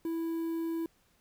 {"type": "tone with quantisation", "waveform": "triangle", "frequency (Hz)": 329.6, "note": "E4", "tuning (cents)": 0, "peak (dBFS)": -29, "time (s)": [0.05, 0.86], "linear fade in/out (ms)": 2, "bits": 9, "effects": ["pink hiss -69 dBFS RMS until 1.2 s"]}